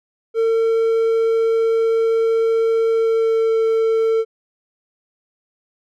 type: tone with pitch glide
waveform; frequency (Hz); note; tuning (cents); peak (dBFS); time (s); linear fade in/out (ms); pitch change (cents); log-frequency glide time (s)
triangle; 452.6 to 448.4; A4 to A4; +49 to +33; -12; 0.34-4.25; 50; -16; 2.89-3.59
effects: none